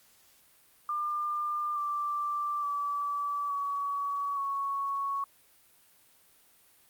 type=tone with pitch steps; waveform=sine; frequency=1198 / 1175.4 / 1153.2 / 1131.4 / 1110.1 Hz; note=D6 / D6 / D6 / C#6 / C#6; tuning=+34 / +1 / -32 / +35 / +2 cents; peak=-29 dBFS; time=0.89-5.24 s; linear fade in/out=2 ms; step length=870 ms; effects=white hiss -62 dBFS RMS until 6.89 s + Opus 48 kbps